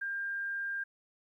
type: tone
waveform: sine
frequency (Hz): 1599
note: G6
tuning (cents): +34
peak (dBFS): -33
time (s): 0.01-0.84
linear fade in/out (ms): 10
effects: 12-bit